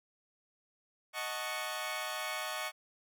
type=chord; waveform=15% pulse; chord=D# half-diminished seventh; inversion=none; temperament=equal; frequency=622.3 / 740 / 880 / 1108.7 Hz; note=D#5 / F#5 / A5 / C#6; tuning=0 / 0 / 0 / 0 cents; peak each=-34 / -36 / -38 / -34 dBFS; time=1.13-2.72 s; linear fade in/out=50 ms; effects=none